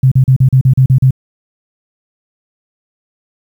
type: tone bursts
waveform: sine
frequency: 130.81 Hz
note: C3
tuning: in tune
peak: -4 dBFS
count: 9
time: 0.03-1.108 s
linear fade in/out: 5 ms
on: 86 ms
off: 38 ms
effects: 7-bit